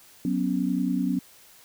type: chord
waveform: sine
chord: F# suspended fourth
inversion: none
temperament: equal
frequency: 185 / 246.9 / 277.2 Hz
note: F#3 / B3 / C#4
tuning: 0 / 0 / 0 cents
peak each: -27 dBFS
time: 0.25-1.19 s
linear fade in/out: 2 ms
effects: white hiss -53 dBFS RMS until 1.64 s